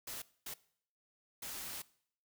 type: noise bursts at uneven times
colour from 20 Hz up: white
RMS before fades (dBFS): -44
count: 3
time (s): 0.07-0.22 / 0.46-0.54 / 1.42-1.82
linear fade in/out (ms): 5
effects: noise-tail reverb RT60 0.6 s tail -20 dB re dry